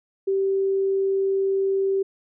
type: tone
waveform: sine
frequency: 388.6 Hz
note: G4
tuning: 15 cents flat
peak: -19 dBFS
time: 0.27-2.03 s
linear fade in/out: 10 ms
effects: none